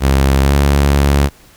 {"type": "tone with pitch glide", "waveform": "sawtooth", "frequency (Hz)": [67.9, 70.54], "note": ["C#2", "C#2"], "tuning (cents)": [-35, 31], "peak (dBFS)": -5, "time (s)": [0, 1.3], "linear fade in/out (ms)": 50, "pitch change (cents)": 66, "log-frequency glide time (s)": [0.42, 0.53], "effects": ["pink hiss -45 dBFS RMS until 1.56 s"]}